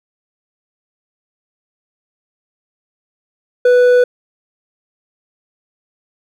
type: tone with hard clipping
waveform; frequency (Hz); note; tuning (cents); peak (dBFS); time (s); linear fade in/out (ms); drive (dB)
sine; 493.9; B4; 0; -8; 3.65-4.04; 5; 5
effects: none